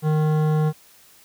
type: tone with hard clipping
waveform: sine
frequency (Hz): 154.2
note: D#3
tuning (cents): -15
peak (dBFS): -19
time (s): 0.02-0.73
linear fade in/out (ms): 50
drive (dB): 14
effects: white hiss -52 dBFS RMS until 1.24 s